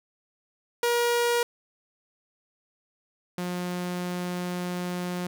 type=tone pair in turn; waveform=sawtooth; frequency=476.5 / 178.49 Hz; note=A#4 / F3; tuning=+38 / +38 cents; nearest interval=octave + perfect fourth; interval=1700 cents; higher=first; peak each=-18 / -25 dBFS; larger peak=first; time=0.83-1.43 / 3.38-5.27 s; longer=second; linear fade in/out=2 ms; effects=none